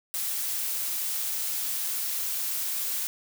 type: noise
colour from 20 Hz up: blue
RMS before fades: -30 dBFS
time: 0.14-3.07 s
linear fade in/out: 0 ms
effects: none